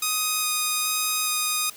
5% pulse tone with vibrato, 1244.5 Hz, D#6, in tune, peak -11 dBFS, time 0.02-1.7 s, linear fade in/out 5 ms, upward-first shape square, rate 1.2 Hz, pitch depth 8 cents each way, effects white hiss -46 dBFS RMS until 1.76 s

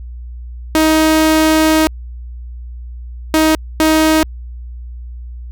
sawtooth tone bursts at uneven times, 314.9 Hz, D#4, 21 cents sharp, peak -5 dBFS, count 3, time 0.75-1.87 / 3.34-3.55 / 3.8-4.23 s, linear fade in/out 0 ms, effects added 60 Hz sine -26 dBFS peak until 5.51 s

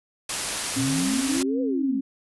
white low-pass noise, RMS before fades -30 dBFS, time 0.29-1.43 s, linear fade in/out 5 ms, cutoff 11000 Hz, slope 96 dB/octave
sine exponential two-way sweep, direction up then down, 110 to 513 to 191.8 Hz, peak -27 dBFS, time 0.75-2.01 s, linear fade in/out 50 ms, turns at 1.61 s
sine tone, 268.8 Hz, C4, 47 cents sharp, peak -23 dBFS, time 0.76-2.01 s, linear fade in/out 10 ms
effects none

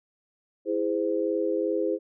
sine chord, E augmented, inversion none, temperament just, 329.6 / 412 / 515 Hz, E4 / G#4 / B#4, 0 / -14 / -28 cents, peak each -28 dBFS, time 0.65-1.99 s, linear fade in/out 50 ms, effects none

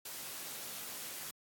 white noise with comb filter, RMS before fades -44 dBFS, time 0.05-1.31 s, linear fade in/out 5 ms, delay 16 ms, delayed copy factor -0.5, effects high-pass 100 Hz 12 dB/octave + AAC 64 kbps

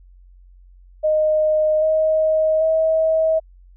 sine tone with pitch steps, 618 / 628.8 / 639.8 Hz, D#5 / D#5 / D#5, -12 / +18 / +48 cents, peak -14 dBFS, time 1.03-3.4 s, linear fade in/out 20 ms, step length 790 ms, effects added 45 Hz sine -44 dBFS peak until 3.76 s

